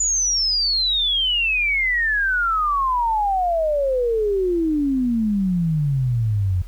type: exponential sweep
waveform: sine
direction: down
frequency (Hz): 7040 to 87.4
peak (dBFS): -17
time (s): 0-6.62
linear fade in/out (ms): 5
effects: added 43 Hz sine -33 dBFS peak until 6.67 s + pink hiss -53 dBFS RMS until 6.67 s